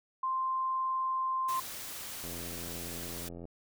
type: tone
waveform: sine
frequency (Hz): 1046.5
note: C6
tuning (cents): 0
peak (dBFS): -29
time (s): 0.23-1.6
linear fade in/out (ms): 5
type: noise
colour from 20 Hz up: white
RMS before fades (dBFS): -42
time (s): 1.48-3.29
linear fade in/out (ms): 10
type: click train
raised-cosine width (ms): 2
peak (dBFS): -32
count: 105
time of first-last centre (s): 2.24-3.454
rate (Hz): 85.7
effects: none